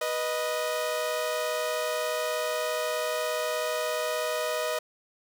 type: tone pair together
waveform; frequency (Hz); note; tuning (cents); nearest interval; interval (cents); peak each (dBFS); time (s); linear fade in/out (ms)
sawtooth; 490.5 / 622.3; B4 / D#5; -12 / 0; major third; 412; -28 / -25; 0.01-4.79; 5
effects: none